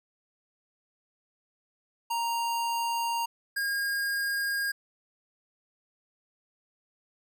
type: tone pair in turn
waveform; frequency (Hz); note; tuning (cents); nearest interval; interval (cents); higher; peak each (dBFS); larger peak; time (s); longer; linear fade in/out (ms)
square; 932.3 / 1622.9; A#5 / G#6; 0 / -40; minor seventh; 960; second; -28 / -28; neither; 2.1-3.26 / 3.56-4.72; neither; 10
effects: none